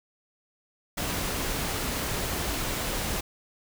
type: noise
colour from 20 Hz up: pink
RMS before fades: -30 dBFS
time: 0.97-3.21 s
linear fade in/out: 10 ms
effects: none